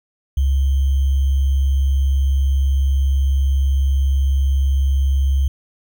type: tone with sample-and-hold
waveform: sine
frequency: 68 Hz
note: C#2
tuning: 33 cents flat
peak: -13 dBFS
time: 0.37-5.48 s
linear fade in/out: 5 ms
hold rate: 3150 Hz
effects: none